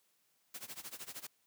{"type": "noise with tremolo", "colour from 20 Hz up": "white", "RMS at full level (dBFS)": -44, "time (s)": [0.54, 1.27], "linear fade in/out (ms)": 5, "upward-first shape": "sine", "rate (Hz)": 13, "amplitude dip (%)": 90, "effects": ["white hiss -75 dBFS RMS until 1.46 s", "high-pass 100 Hz 12 dB/octave"]}